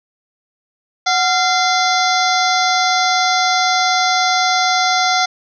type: harmonic tone with a mistuned harmonic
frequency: 691 Hz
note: F5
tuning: 19 cents flat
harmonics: 1 / 2 / 3 / 5 / 6 / 7 / 8 / 9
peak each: -16 / -19 / -21 / -23 / -24 / -24 / -25 / -26 dBFS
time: 1.06-5.26 s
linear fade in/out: 10 ms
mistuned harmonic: 1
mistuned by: +120 cents
effects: none